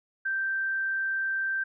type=tone; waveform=sine; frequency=1566 Hz; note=G6; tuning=2 cents flat; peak=-26 dBFS; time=0.25-1.64 s; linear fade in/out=10 ms; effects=none